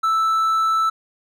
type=tone; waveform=triangle; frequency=1318.5 Hz; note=E6; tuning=in tune; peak=-14 dBFS; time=0.03-0.9 s; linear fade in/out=10 ms; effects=none